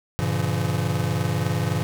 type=chord; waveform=square; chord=G diminished seventh; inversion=none; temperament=just; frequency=98 / 117.6 / 141.12 / 169.34 Hz; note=G2 / Bb2 / Db3 / Fb3; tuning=0 / +16 / +31 / +47 cents; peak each=-28 dBFS; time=0.19-1.83 s; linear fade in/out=0 ms; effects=none